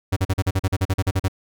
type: tone bursts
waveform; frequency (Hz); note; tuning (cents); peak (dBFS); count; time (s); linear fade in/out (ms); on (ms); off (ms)
45% pulse; 95; F#2; +46; -17; 14; 0.12-1.283; 10; 45; 41
effects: none